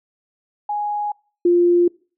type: tone pair in turn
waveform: sine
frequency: 830.6 / 349.2 Hz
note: G#5 / F4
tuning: 0 / 0 cents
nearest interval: octave + minor third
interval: 1500 cents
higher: first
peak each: -20 / -11 dBFS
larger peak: second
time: 0.69-1.12 / 1.45-1.88 s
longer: neither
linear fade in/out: 5 ms
effects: noise-tail reverb RT60 0.4 s tail -25 dB re dry